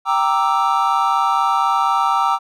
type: chord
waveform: triangle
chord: E half-diminished seventh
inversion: first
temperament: equal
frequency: 784 / 932.3 / 1174.7 / 1318.5 Hz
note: G5 / Bb5 / D6 / E6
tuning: 0 / 0 / 0 / 0 cents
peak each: -18 dBFS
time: 0.05-2.39 s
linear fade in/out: 50 ms
effects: none